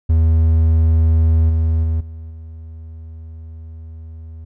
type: tone with level steps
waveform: triangle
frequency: 80.6 Hz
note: E2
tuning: 38 cents flat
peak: -8 / -11 / -13 / -27 / -29 dBFS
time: 0.09-4.45 s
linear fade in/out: 10 ms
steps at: 1.49 / 1.83 / 2 / 2.3 s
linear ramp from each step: 10 ms
effects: none